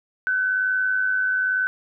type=tone with amplitude modulation; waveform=sine; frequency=1514 Hz; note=F#6; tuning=39 cents sharp; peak=-17 dBFS; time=0.27-1.67 s; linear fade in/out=0 ms; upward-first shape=sine; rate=101 Hz; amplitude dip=45%; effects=none